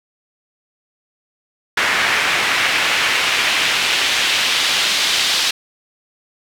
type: noise with band-pass filter sweep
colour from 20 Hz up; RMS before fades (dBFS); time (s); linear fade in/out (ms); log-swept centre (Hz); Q
pink; -17; 1.77-5.51; 5; 1900 to 3800; 1.4
effects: none